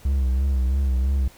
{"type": "tone with vibrato", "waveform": "triangle", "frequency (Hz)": 66.1, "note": "C2", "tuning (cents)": 18, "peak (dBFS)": -16, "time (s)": [0.05, 1.28], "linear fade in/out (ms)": 5, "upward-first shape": "sine", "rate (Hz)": 3, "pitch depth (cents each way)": 72, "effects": ["pink hiss -50 dBFS RMS until 1.37 s"]}